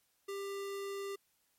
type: tone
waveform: square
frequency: 396.5 Hz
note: G4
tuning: 20 cents sharp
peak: -39 dBFS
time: 0.28-1.16 s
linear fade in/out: 10 ms
effects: white hiss -75 dBFS RMS until 1.58 s + MP3 64 kbps